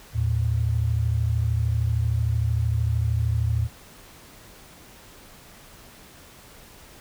sine tone pair together, 80 / 113.14 Hz, D#2 / A2, +49 / +49 cents, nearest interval tritone, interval 600 cents, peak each -24 / -22 dBFS, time 0.13-3.69 s, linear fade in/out 50 ms, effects pink hiss -48 dBFS RMS until 7 s

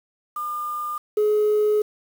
sine tone pair in turn, 1206 / 422.8 Hz, D6 / G#4, +46 / +31 cents, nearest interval octave + tritone, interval 1815 cents, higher first, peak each -25 / -15 dBFS, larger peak second, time 0.36-0.98 / 1.17-1.82 s, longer second, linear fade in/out 5 ms, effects tanh soft clip ceiling -13 dBFS + 7-bit

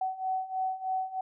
sine beating tone pair, 752 / 755.2 Hz, F#5 / F#5, +28 / +35 cents, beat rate 3.2 Hz, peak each -34 / -31 dBFS, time 0.01-1.21 s, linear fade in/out 5 ms, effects none

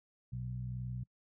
harmonic tone, 62.2 Hz, B1, 13 cents sharp, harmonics 1 / 2 / 3, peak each -47 / -38 / -48 dBFS, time 0.32-1.04 s, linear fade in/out 10 ms, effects noise-tail reverb RT60 0.1 s tail -25 dB re dry

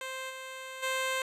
10% pulse tone with level steps, 523.3 Hz, C5, in tune, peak -28 / -32 / -21 dBFS, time 0.01-1.22 s, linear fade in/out 2 ms, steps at 0.29 / 0.82 s, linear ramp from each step 20 ms, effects low-pass 12000 Hz 12 dB/octave

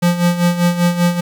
square tone with tremolo, 174.61 Hz, F3, in tune, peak -10 dBFS, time 0.02-1.21 s, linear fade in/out 10 ms, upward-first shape sine, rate 5.1 Hz, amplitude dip 70%, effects 8-bit

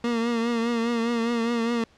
30% pulse tone with vibrato, 233.2 Hz, A#3, 1 cent sharp, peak -20 dBFS, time 0.04-1.84 s, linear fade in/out 2 ms, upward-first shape triangle, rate 4.9 Hz, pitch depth 57 cents each way, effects pink hiss -58 dBFS RMS until 1.97 s + low-pass 5000 Hz 12 dB/octave

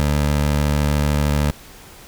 20% pulse tone, 73.42 Hz, D2, in tune, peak -11 dBFS, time 0-1.51 s, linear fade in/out 0 ms, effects pink hiss -42 dBFS RMS until 2.07 s

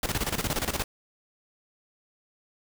pink noise with tremolo, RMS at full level -27 dBFS, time 0.03-0.84 s, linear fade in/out 2 ms, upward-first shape square, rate 17 Hz, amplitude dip 75%, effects none

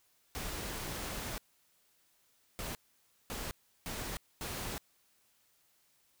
pink noise bursts at uneven times, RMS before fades -40 dBFS, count 5, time 0.35-1.38 / 2.59-2.75 / 3.3-3.51 / 3.86-4.17 / 4.41-4.78 s, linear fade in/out 0 ms, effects white hiss -71 dBFS RMS until 6.2 s

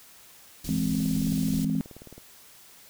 pink band-stop noise, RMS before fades -37 dBFS, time 0.64-1.65 s, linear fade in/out 5 ms, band 240 to 4100 Hz, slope 12 dB/octave
sine chord, E augmented, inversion none, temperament equal, 164.81 / 207.7 / 261.6 Hz, E3 / G#3 / B#3, 0 / 0 / 0 cents, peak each -28 dBFS, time 0.69-1.81 s, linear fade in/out 0 ms
click train, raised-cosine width 2 ms, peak -31 dBFS, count 24, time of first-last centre 0.95-2.18 s, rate 18.7 Hz
effects white hiss -52 dBFS RMS until 2.89 s

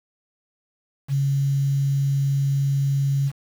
sine tone with quantisation, 138.59 Hz, C#3, in tune, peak -18 dBFS, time 1.08-3.32 s, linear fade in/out 50 ms, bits 7, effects none

